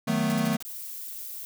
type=chord; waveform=square; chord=B dominant seventh; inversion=first; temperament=equal; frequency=155.56 / 185 / 220 / 246.9 Hz; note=D#3 / F#3 / A3 / B3; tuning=0 / 0 / 0 / 0 cents; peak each=-31 / -32 / -27 / -31 dBFS; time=0.07-0.57 s; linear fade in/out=10 ms
type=noise bursts; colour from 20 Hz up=white; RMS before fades=-39 dBFS; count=5; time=0.3-0.625 s; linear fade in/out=0 ms; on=21 ms; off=55 ms
type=noise; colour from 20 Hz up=violet; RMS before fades=-38 dBFS; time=0.65-1.45 s; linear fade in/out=0 ms
effects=none